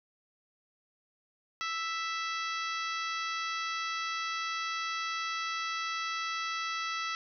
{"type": "harmonic tone", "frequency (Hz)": 659.3, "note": "E5", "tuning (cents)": 0, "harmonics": [2, 3, 4, 5, 6, 7, 8, 9], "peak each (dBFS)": [-35, -39, -41, -43, -45, -46, -47, -48], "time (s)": [1.61, 7.15], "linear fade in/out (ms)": 0, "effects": []}